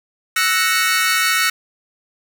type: chord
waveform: sawtooth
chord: F# dominant seventh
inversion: third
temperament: equal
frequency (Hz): 1318.5 / 1480 / 1864.7 / 2217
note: E6 / F#6 / A#6 / C#7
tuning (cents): 0 / 0 / 0 / 0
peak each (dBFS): -17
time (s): 0.36-1.5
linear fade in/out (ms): 5
effects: none